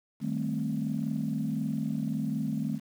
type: chord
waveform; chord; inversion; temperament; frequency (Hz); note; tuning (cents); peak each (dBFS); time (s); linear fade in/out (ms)
sine; A half-diminished seventh; second; equal; 155.56 / 196 / 220 / 261.6; Eb3 / G3 / A3 / C4; 0 / 0 / 0 / 0; -33 / -36 / -31 / -34; 0.2-2.8; 50
effects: tanh soft clip ceiling -20 dBFS + 9-bit